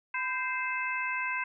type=harmonic tone with a mistuned harmonic; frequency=522 Hz; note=C5; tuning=4 cents flat; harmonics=2 / 3 / 4 / 5; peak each=-35 / -35 / -35 / -35 dBFS; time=0.14-1.44 s; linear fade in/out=5 ms; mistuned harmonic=2; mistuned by=-63 cents; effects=none